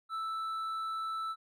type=tone with hard clipping; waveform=sine; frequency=1318.5 Hz; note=E6; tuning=in tune; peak=-35 dBFS; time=0.09-1.36 s; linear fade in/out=50 ms; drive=4 dB; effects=none